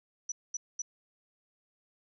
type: tone bursts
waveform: sine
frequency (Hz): 5920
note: F#8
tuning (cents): 0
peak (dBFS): -32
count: 3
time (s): 0.29-0.82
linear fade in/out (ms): 5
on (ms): 30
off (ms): 220
effects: none